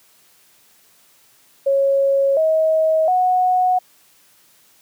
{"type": "tone with pitch steps", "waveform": "sine", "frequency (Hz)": [550, 635.4, 734.2], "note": ["C#5", "D#5", "F#5"], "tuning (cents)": [-14, 36, -14], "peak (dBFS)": -13, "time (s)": [1.66, 3.79], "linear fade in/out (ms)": 10, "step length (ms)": 710, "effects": ["white hiss -54 dBFS RMS until 4.81 s", "high-pass 80 Hz 12 dB/octave"]}